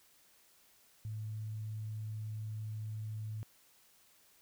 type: tone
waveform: sine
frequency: 108.3 Hz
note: A2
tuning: 27 cents flat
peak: -38 dBFS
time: 1.05-3.43 s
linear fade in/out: 0 ms
effects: white hiss -66 dBFS RMS until 4.41 s